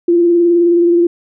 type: tone with vibrato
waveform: sine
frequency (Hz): 344.3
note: F4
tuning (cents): -25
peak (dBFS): -7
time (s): 0.08-1.07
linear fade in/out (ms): 5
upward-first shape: sine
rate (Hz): 19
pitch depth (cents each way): 28
effects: none